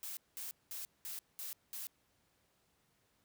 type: noise bursts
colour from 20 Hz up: blue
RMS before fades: -44 dBFS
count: 6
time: 0.03-1.87 s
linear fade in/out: 0 ms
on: 140 ms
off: 200 ms
effects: pink hiss -75 dBFS RMS until 3.24 s + high-pass 60 Hz 12 dB/octave